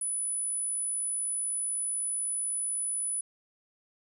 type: tone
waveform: sine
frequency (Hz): 9956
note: D#9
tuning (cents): 0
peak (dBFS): -29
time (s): 0.01-3.21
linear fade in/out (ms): 5
effects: none